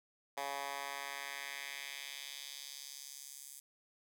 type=tone with high-pass filter sweep; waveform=10% pulse; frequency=140 Hz; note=C#3; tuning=18 cents sharp; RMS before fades=-45 dBFS; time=0.37-3.6 s; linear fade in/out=5 ms; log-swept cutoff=780 to 8300 Hz; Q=1.4; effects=none